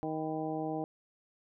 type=harmonic tone with a mistuned harmonic; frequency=157 Hz; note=D#3; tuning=16 cents sharp; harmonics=1 / 2 / 3 / 4 / 5 / 6; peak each=-42 / -36 / -40 / -41 / -39 / -52 dBFS; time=0.03-0.84 s; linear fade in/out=0 ms; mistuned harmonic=6; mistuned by=+92 cents; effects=none